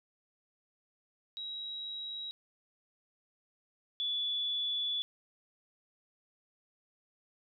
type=tone pair in turn; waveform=sine; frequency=3851 / 3439 Hz; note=B7 / A7; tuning=-44 / -40 cents; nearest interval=major second; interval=196 cents; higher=first; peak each=-38 / -31 dBFS; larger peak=second; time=1.37-2.31 / 4-5.02 s; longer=second; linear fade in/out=0 ms; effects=none